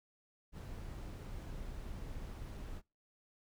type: noise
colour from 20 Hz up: brown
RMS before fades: -45 dBFS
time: 0.52-2.82 s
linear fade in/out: 50 ms
effects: noise-tail reverb RT60 0.3 s tail -26 dB re dry